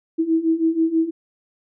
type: beating tone pair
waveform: sine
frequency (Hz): 321.5 / 327.7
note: E4 / E4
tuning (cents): -43 / -10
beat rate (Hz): 6.2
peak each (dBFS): -21 / -18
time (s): 0.18-1.11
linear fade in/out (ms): 20
effects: none